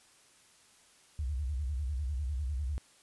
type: tone with vibrato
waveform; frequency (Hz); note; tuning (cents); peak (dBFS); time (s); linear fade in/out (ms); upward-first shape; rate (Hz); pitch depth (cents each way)
sine; 68.6; C#2; -17; -31; 1.19-2.78; 0; square; 10; 180
effects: white hiss -62 dBFS RMS until 3.02 s + resampled to 24000 Hz